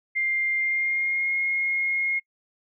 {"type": "tone with pitch glide", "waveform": "sine", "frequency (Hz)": [2100, 2149], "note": ["C7", "C7"], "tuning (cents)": [6, 46], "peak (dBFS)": -22, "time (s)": [0.15, 2.2], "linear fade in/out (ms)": 20, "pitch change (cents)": 40, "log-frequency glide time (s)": [0.55, 1.34], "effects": ["noise-tail reverb RT60 0.1 s tail -26 dB re dry"]}